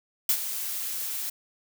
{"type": "noise with ADSR envelope", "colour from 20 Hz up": "blue", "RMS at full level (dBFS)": -21, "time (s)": [0.29, 1.3], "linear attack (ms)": 3, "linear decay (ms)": 75, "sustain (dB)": -11, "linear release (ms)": 6, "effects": []}